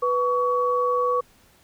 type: tone pair together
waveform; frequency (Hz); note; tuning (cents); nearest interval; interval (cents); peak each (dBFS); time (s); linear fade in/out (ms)
sine; 493.9 / 1127.5; B4 / C#6; 0 / +29; octave + major second; 1429; -22; 0.02-1.21; 10
effects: pink hiss -57 dBFS RMS until 1.63 s